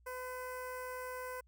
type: tone with notch filter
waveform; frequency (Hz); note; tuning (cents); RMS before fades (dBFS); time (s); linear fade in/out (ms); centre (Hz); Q
15% pulse; 506; B4; +42; -43; 0.06-1.41; 10; 3900; 0.54
effects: added 60 Hz sine -63 dBFS peak until 1.47 s